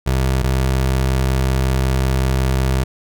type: tone pair in turn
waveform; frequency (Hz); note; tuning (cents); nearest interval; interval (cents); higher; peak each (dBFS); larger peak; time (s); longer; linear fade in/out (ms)
25% pulse; 65.41 / 65.41; C2 / C2; 0 / 0; unison; 0; neither; -11; neither; 0.06-0.43 / 0.43-2.84; second; 10
effects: none